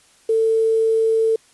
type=tone with quantisation; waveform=sine; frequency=446.8 Hz; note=A4; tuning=27 cents sharp; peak=-14 dBFS; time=0.29-1.36 s; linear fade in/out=5 ms; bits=7; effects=white hiss -54 dBFS RMS until 1.53 s + resampled to 24000 Hz